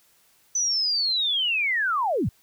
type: linear sweep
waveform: sine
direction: down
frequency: 6060 to 63.4 Hz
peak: -21 dBFS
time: 0.55-2.29 s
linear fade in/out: 5 ms
effects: white hiss -61 dBFS RMS until 2.42 s